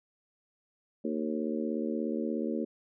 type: harmonic tone with a mistuned harmonic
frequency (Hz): 76.8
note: D#2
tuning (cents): -22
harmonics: 3 / 4 / 5 / 6 / 7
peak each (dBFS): -33 / -35 / -37 / -39 / -40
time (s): 1.04-2.65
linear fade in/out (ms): 10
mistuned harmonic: 7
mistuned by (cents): +23
effects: none